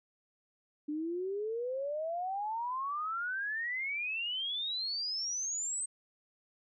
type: exponential sweep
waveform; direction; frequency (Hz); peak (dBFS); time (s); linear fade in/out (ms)
sine; up; 292.6 to 8360; -33; 0.88-5.86; 10
effects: none